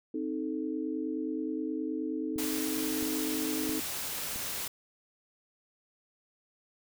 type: chord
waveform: sine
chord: A diminished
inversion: first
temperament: equal with one note detuned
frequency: 261.6 / 311.1 / 438.2 Hz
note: C4 / Eb4 / A4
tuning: 0 / 0 / -7 cents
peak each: -36 / -33 / -39 dBFS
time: 0.14-3.8 s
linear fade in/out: 5 ms
type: click train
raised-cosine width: 3 ms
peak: -30 dBFS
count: 4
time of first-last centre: 2.36-4.36 s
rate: 1.5 Hz
type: noise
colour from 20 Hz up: white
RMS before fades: -36 dBFS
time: 2.38-4.68 s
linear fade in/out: 5 ms
effects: none